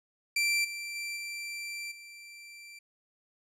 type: tone with level steps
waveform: sawtooth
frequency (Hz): 2349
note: D7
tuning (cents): 0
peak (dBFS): -22 / -33 / -31 / -33 / -43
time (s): 0.36-2.79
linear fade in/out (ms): 5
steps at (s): 0.64 / 0.95 / 1.16 / 1.91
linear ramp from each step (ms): 10
effects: low-pass 11000 Hz 12 dB/octave